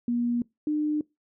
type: tone pair in turn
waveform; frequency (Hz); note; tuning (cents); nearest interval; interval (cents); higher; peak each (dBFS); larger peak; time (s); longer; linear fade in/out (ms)
sine; 239.3 / 301.5; A#3 / D4; +46 / +46; major third; 400; second; -23; neither; 0.08-0.42 / 0.67-1.01; neither; 2
effects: noise-tail reverb RT60 0.2 s tail -23 dB re dry